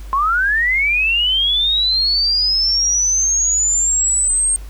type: linear sweep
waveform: sine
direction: up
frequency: 1046.5 to 8560 Hz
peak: -13 dBFS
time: 0.13-4.56 s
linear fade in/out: 0 ms
effects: added 50 Hz sine -29 dBFS peak until 4.69 s + pink hiss -45 dBFS RMS until 4.69 s